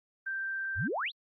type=tone; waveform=sine; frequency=1569 Hz; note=G6; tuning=1 cent sharp; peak=-32 dBFS; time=0.26-0.88 s; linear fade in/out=10 ms
type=exponential sweep; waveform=sine; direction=up; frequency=65.41 to 4384 Hz; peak=-30 dBFS; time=0.75-1.12 s; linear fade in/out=50 ms
effects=Opus 32 kbps